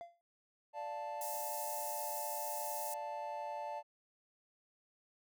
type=tone with exponential decay; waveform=triangle; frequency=688 Hz; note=F5; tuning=26 cents flat; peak=-40 dBFS; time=0.01-0.21 s; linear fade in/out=0 ms; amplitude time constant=43 ms
type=chord; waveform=triangle; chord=D minor; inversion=none; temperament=equal; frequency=587.3 / 698.5 / 880 Hz; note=D5 / F5 / A5; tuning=0 / 0 / 0 cents; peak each=-43 / -45 / -40 dBFS; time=0.73-3.83 s; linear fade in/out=50 ms
type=high-pass noise; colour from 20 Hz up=white; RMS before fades=-44 dBFS; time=1.21-2.94 s; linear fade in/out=2 ms; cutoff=5700 Hz; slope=24 dB/octave
effects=none